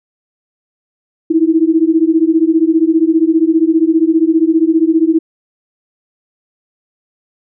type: beating tone pair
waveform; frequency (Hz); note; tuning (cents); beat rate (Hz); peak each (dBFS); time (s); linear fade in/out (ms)
sine; 316.2 / 331.2; D#4 / E4; +28 / +8; 15; -11; 1.3-5.19; 10
effects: none

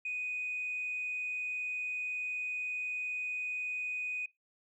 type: tone with frequency modulation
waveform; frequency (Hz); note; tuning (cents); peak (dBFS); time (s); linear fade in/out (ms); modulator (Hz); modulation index
sine; 2489; D#7; 0; -33; 0.05-4.26; 5; 61.4; 0.24
effects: noise-tail reverb RT60 0.2 s tail -22 dB re dry + tanh soft clip ceiling -29 dBFS

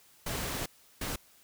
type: noise bursts at uneven times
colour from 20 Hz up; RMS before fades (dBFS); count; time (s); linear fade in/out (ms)
pink; -35; 2; 0.26-0.66 / 1.01-1.16; 5
effects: white hiss -61 dBFS RMS until 1.43 s

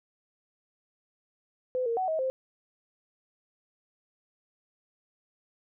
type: tone with pitch steps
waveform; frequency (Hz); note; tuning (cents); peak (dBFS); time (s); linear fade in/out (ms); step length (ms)
sine; 508 / 463.4 / 748 / 636 / 523; B4 / A#4 / F#5 / D#5 / C5; +49 / -10 / +19 / +38 / -1; -26; 1.75-2.3; 0; 110
effects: none

